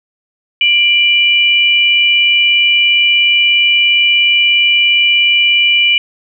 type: tone pair together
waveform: sine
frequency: 2367 / 2956 Hz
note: D7 / F#7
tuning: +13 / -2 cents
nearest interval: major third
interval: 385 cents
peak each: -10 dBFS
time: 0.61-5.98 s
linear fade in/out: 2 ms
effects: none